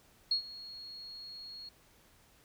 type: tone with ADSR envelope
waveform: sine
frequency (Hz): 4310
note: C#8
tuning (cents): -49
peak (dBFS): -25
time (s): 0.31-1.69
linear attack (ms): 5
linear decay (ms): 100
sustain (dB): -19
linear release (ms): 4
effects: pink hiss -64 dBFS RMS until 2.44 s